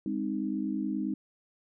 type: chord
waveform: sine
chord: Ab major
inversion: none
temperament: equal with one note detuned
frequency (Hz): 203.1 / 261.6 / 311.1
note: Ab3 / C4 / Eb4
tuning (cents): -38 / 0 / 0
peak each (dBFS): -33 / -34 / -33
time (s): 0.06-1.14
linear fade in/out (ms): 2
effects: none